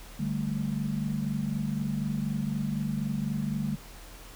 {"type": "chord", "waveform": "sine", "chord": "D suspended fourth", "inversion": "none", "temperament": "equal", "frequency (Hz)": [146.83, 196, 220], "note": ["D3", "G3", "A3"], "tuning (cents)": [0, 0, 0], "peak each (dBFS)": -32, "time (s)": [0.19, 3.76], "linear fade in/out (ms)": 10, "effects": ["added 40 Hz sine -47 dBFS peak until 4.35 s", "pink hiss -49 dBFS RMS until 4.35 s"]}